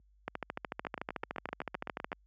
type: two click trains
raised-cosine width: 0.5 ms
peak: -20 / -23 dBFS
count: 26 / 11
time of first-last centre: 0.28-2.118 / 0.85-2.129 s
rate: 13.6 / 7.82 Hz
effects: added 50 Hz sine -44 dBFS peak until 2.26 s + high-pass 150 Hz 12 dB/octave

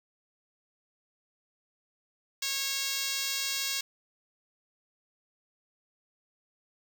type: tone with high-pass filter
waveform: 5% pulse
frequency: 547 Hz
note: C#5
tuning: 23 cents flat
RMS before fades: -32 dBFS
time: 2.42-3.81 s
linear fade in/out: 5 ms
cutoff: 2000 Hz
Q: 0.52
effects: none

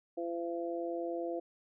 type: harmonic tone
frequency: 170 Hz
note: F3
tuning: 46 cents flat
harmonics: 2 / 3 / 4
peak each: -37 / -39 / -40 dBFS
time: 0.17-1.4 s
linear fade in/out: 10 ms
effects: none

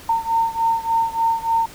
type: beating tone pair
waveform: sine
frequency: 910 / 913.4 Hz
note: A#5 / A#5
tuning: -42 / -36 cents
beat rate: 3.4 Hz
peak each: -19 / -21 dBFS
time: 0.09-1.66 s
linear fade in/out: 5 ms
effects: pink hiss -41 dBFS RMS until 1.74 s

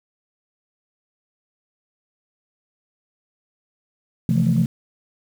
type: chord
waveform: sine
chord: F major seventh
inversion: second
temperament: equal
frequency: 130.81 / 164.81 / 174.61 / 220 Hz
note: C3 / E3 / F3 / A3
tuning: 0 / 0 / 0 / 0 cents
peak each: -20 dBFS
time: 4.29-4.66 s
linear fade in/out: 2 ms
effects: tanh soft clip ceiling -8 dBFS + 7-bit

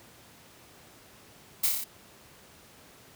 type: noise with echo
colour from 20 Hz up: blue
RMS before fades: -24 dBFS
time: 1.63-1.67 s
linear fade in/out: 10 ms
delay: 29 ms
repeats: 6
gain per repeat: -2 dB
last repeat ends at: 1.844 s
effects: pink hiss -54 dBFS RMS until 3.15 s + high-pass 80 Hz 12 dB/octave

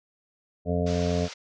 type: harmonic tone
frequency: 87.6 Hz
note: F2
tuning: 6 cents sharp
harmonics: 1 / 2 / 3 / 5 / 6 / 7 / 8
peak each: -28 / -28 / -32 / -30 / -36 / -31 / -37 dBFS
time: 0.65-1.29 s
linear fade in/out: 50 ms
type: band-pass noise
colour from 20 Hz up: white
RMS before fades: -41 dBFS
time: 0.86-1.34 s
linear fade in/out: 10 ms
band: 450 to 6300 Hz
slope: 48 dB/octave
effects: none

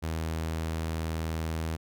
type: tone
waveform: sawtooth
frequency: 80.6 Hz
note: E2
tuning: 38 cents flat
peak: -26 dBFS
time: 0.02-1.77 s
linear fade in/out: 20 ms
effects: none

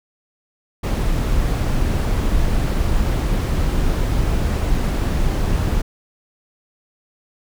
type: noise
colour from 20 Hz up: brown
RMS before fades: -18 dBFS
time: 0.83-5.82 s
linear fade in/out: 10 ms
effects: none

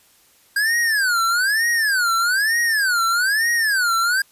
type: tone with vibrato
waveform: square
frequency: 1594 Hz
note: G6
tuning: 28 cents sharp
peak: -17 dBFS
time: 0.56-4.22 s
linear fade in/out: 5 ms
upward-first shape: sine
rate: 1.1 Hz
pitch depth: 290 cents each way
effects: white hiss -55 dBFS RMS until 4.31 s + resampled to 32000 Hz

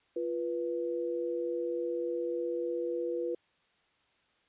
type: tone pair together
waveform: sine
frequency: 346.4 / 489.9 Hz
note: F4 / B4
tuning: -14 / -14 cents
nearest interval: tritone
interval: 600 cents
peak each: -34 / -33 dBFS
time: 0.16-3.35 s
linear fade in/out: 5 ms
effects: white hiss -70 dBFS RMS until 4.48 s + resampled to 8000 Hz

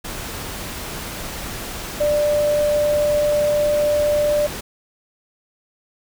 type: tone in noise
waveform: sine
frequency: 592 Hz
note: D5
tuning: 14 cents sharp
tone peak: -15 dBFS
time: 2-4.47 s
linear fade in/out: 10 ms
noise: pink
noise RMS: -30 dBFS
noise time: 0.04-4.61 s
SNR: +12 dB
effects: none

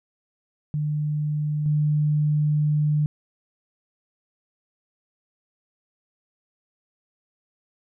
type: tone pair in turn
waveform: sine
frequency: 150 / 150 Hz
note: D3 / D3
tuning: +37 / +37 cents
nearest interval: unison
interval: 0 cents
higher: neither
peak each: -22 / -18 dBFS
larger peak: second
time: 0.74-1.66 / 1.66-3.06 s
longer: second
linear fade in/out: 0 ms
effects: none

